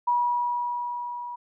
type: tone with level ramp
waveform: sine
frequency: 967 Hz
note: B5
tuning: 37 cents flat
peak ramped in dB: -19 to -33 dBFS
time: 0.07-1.36 s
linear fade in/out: 10 ms
effects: none